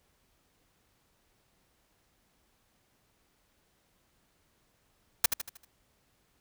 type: noise with echo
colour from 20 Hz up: white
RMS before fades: -21 dBFS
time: 5.24-5.26 s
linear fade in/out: 5 ms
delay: 78 ms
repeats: 5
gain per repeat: -7 dB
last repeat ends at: 5.65 s
effects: pink hiss -71 dBFS RMS until 6.4 s